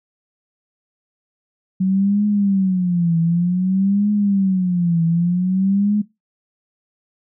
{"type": "tone with vibrato", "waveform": "sine", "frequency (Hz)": 185.6, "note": "F#3", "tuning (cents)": 6, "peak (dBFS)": -14, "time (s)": [1.8, 6.02], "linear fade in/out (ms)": 10, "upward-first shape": "triangle", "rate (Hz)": 0.54, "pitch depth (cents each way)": 210, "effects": ["noise-tail reverb RT60 0.2 s tail -19 dB re dry"]}